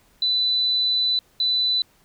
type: tone pair in turn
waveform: sine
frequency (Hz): 3991 / 3991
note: B7 / B7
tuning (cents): +17 / +17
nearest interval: unison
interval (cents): 0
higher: neither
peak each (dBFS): -18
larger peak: neither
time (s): 0.22-1.19 / 1.4-1.82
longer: first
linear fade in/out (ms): 2
effects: pink hiss -59 dBFS RMS until 2.04 s